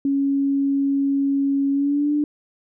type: tone with pitch glide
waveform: sine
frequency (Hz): 277.2 to 295.4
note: C#4 to D4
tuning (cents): 0 to +10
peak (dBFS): -17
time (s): 0.05-2.24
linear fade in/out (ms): 2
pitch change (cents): +110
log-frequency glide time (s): 1.72-2.13
effects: none